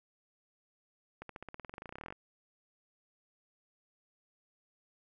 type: accelerating click train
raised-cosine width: 0.5 ms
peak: -29 dBFS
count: 23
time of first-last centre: 1.22-2.125 s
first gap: 73 ms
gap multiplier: 0.94
effects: none